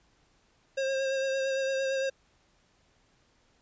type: tone with vibrato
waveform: square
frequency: 536 Hz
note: C5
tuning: 42 cents sharp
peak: -28 dBFS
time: 0.77-2.1 s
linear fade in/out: 10 ms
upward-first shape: sine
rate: 8.8 Hz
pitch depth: 21 cents each way
effects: pink hiss -67 dBFS RMS until 3.61 s + resampled to 16000 Hz